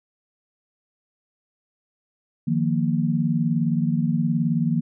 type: chord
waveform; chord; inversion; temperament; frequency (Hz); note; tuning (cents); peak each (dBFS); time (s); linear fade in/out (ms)
sine; Eb suspended second; none; equal; 155.56 / 174.61 / 233.1; Eb3 / F3 / Bb3; 0 / 0 / 0; -23 / -24 / -23; 2.47-4.81; 10
effects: none